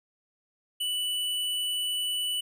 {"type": "tone", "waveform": "square", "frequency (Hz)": 2969, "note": "F#7", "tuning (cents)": 5, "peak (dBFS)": -28, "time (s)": [0.8, 2.41], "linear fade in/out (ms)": 10, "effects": []}